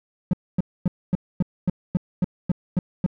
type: tone bursts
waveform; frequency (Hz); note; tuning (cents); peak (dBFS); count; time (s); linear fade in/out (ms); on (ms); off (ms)
triangle; 179.9; F#3; -48; -14; 11; 0.31-3.063; 2; 23; 250
effects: none